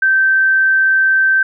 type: tone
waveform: sine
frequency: 1554 Hz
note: G6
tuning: 16 cents flat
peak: -9 dBFS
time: 0.02-1.43 s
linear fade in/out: 5 ms
effects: none